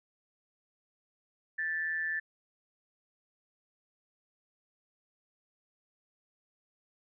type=tone with amplitude modulation; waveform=sine; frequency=1760 Hz; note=A6; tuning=in tune; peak=-28 dBFS; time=1.58-2.2 s; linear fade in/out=10 ms; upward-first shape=sine; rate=163 Hz; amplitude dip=55%; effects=none